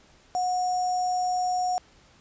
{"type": "tone with sample-and-hold", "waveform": "sine", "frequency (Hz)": 730, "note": "F#5", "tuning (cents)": -24, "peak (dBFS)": -23, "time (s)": [0.35, 1.78], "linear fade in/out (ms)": 0, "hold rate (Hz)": 6300, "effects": ["pink hiss -57 dBFS RMS until 2.2 s", "resampled to 16000 Hz"]}